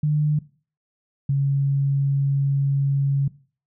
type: tone pair in turn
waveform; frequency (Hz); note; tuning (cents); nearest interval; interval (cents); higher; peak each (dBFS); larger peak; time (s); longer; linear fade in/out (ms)
sine; 150 / 138.91; D3 / C#3; +37 / +4; minor second; 133; first; -17; neither; 0.03-0.39 / 1.29-3.28; second; 5
effects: noise-tail reverb RT60 0.4 s tail -19 dB re dry